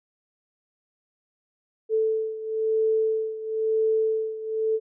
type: beating tone pair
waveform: sine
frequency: 440 / 441 Hz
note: A4 / A4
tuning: 0 / +4 cents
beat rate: 1 Hz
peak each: -23 / -27 dBFS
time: 1.89-4.8 s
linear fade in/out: 50 ms
effects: none